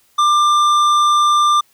triangle tone with tanh clipping, 1190 Hz, D6, 22 cents sharp, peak -12 dBFS, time 0.18-1.61 s, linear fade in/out 10 ms, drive 16 dB, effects white hiss -56 dBFS RMS until 1.73 s

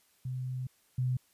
sine tone pair in turn, 128.1 / 126.85 Hz, C3 / B2, -36 / +47 cents, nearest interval unison, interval 17 cents, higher first, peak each -33 / -27 dBFS, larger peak second, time 0.25-0.67 / 0.98-1.17 s, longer first, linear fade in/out 5 ms, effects white hiss -68 dBFS RMS until 1.33 s + resampled to 32000 Hz

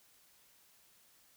silence, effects white hiss -66 dBFS RMS until 1.36 s

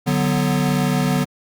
square chord, B minor, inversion first, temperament equal, 146.83 / 185 / 246.9 Hz, D3 / F#3 / B3, 0 / 0 / 0 cents, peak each -21 / -22 / -22 dBFS, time 0.06-1.25 s, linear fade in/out 20 ms, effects Opus 48 kbps

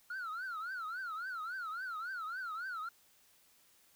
sine tone with vibrato, 1395 Hz, F6, 2 cents flat, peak -36 dBFS, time 0.1-2.89 s, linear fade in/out 5 ms, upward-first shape triangle, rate 3.6 Hz, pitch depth 220 cents each way, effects tanh soft clip ceiling -37 dBFS + white hiss -67 dBFS RMS until 3.95 s

